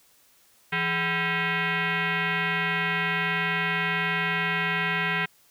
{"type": "tone with frequency modulation", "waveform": "sine", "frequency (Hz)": 167.4, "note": "E3", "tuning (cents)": 27, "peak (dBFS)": -23, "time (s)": [0.72, 5.26], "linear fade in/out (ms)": 10, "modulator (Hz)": 586, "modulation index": 4.4, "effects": ["white hiss -60 dBFS RMS until 5.5 s"]}